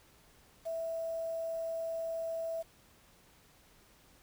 sine tone with quantisation, 657 Hz, E5, 6 cents flat, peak -34 dBFS, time 0.65-2.63 s, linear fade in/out 20 ms, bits 9, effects pink hiss -63 dBFS RMS until 4.22 s

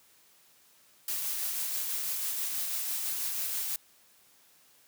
blue noise with tremolo, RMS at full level -32 dBFS, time 1.08-3.76 s, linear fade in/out 2 ms, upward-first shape sine, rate 6.1 Hz, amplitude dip 25%, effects white hiss -62 dBFS RMS until 4.87 s + high-pass 80 Hz 12 dB/octave

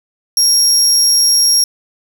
30% pulse tone with amplitude modulation, 5588 Hz, F8, in tune, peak -3 dBFS, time 0.37-1.64 s, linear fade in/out 2 ms, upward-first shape sine, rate 160 Hz, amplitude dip 30%, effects 7-bit

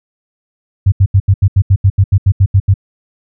sine tone bursts, 97.3 Hz, G2, 12 cents flat, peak -4 dBFS, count 14, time 0.86-2.741 s, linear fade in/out 10 ms, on 61 ms, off 79 ms, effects none

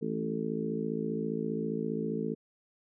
harmonic tone with a mistuned harmonic, 55 Hz, A1, in tune, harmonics 3 / 4 / 5 / 6 / 7 / 8, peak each -38 / -35 / -38 / -41 / -40 / -36 dBFS, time 0.01-2.35 s, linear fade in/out 20 ms, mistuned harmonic 3, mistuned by -23 cents, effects none

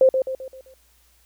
sine tone with echo, 524 Hz, C5, 2 cents sharp, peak -10 dBFS, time 0.01-0.09 s, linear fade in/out 2 ms, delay 130 ms, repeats 5, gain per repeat -7 dB, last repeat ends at 0.74 s, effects added 60 Hz sine -60 dBFS peak until 1.25 s + white hiss -60 dBFS RMS until 1.25 s

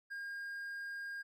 triangle tone, 1616 Hz, G#6, 48 cents flat, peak -39 dBFS, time 0.1-1.23 s, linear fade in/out 20 ms, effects none

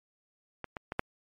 clicks, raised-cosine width 0.5 ms, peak -22 / -22 / -20 / -12 dBFS, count 4, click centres 0.643 / 0.768 / 0.921 / 0.994 s, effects MP3 64 kbps

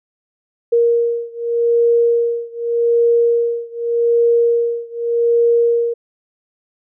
sine beating tone pair, 468.9 / 469.74 Hz, A#4 / A#4, +10 / +13 cents, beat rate 0.84 Hz, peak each -15 / -16 dBFS, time 0.72-5.94 s, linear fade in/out 10 ms, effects none

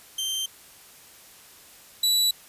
sawtooth tone pair in turn, 3136 / 3940 Hz, G7 / B7, 0 / -5 cents, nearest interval major third, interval 395 cents, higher second, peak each -23 / -16 dBFS, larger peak second, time 0.18-0.46 / 2.03-2.31 s, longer neither, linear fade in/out 5 ms, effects white hiss -50 dBFS RMS until 2.48 s + resampled to 32000 Hz

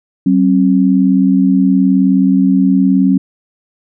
sine tone pair together, 189.95 / 269 Hz, F#3 / C4, +46 / +48 cents, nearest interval tritone, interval 602 cents, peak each -10 dBFS, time 0.26-3.18 s, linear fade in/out 5 ms, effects none

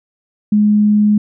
sine tone, 209.5 Hz, G#3, 15 cents sharp, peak -8 dBFS, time 0.52-1.18 s, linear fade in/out 5 ms, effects none

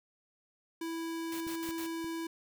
square tone, 329.6 Hz, E4, in tune, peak -36 dBFS, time 0.81-2.27 s, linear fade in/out 5 ms
white noise bursts, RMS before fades -45 dBFS, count 4, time 1.32-1.864 s, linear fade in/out 2 ms, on 85 ms, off 68 ms
clicks, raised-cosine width 3 ms, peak -36 dBFS, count 3, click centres 1.468 / 1.69 / 2.044 s
effects none

